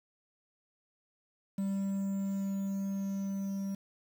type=tone with level ramp; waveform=triangle; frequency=196 Hz; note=G3; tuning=in tune; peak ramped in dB=-28 to -31 dBFS; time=1.58-3.75 s; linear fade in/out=5 ms; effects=9-bit